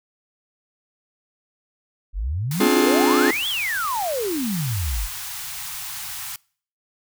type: exponential two-way sweep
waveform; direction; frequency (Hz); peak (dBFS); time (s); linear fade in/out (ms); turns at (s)
sine; up then down; 41.2 to 3477 to 41.2; -22; 2.13-5.09; 50; 3.48
type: band-stop noise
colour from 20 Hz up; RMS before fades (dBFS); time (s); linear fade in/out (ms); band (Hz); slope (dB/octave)
white; -32; 2.51-6.36; 2; 160 to 740; 96
type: chord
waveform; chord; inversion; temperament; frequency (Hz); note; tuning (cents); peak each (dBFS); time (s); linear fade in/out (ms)
45% pulse; D half-diminished seventh; third; just; 264.3 / 293.7 / 352.4 / 422.9; C4 / D4 / F4 / Ab4; +18 / 0 / +16 / +31; -21; 2.6-3.31; 5
effects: noise-tail reverb RT60 0.5 s tail -25 dB re dry